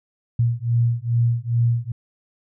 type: beating tone pair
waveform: sine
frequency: 116.9 / 119.3 Hz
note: A#2 / A#2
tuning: +5 / +41 cents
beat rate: 2.4 Hz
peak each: -20 dBFS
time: 0.39-1.92 s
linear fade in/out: 5 ms
effects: none